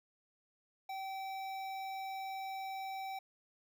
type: tone with notch filter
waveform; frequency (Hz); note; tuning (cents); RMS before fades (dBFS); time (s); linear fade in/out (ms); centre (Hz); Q
square; 771; G5; -29; -42; 0.89-3.19; 5; 9000; 0.77
effects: none